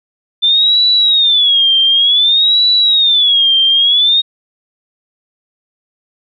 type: tone with vibrato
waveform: sine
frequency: 3534 Hz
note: A7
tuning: 7 cents sharp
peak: -7 dBFS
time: 0.42-4.22 s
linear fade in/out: 20 ms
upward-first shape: sine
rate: 0.55 Hz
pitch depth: 190 cents each way
effects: none